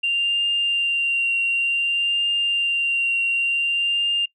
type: tone with vibrato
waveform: sine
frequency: 2780 Hz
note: F7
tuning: 9 cents flat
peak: -17 dBFS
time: 0.03-4.26 s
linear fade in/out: 10 ms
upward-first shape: triangle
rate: 0.55 Hz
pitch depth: 17 cents each way
effects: noise-tail reverb RT60 0.1 s tail -22 dB re dry + tanh soft clip ceiling -13 dBFS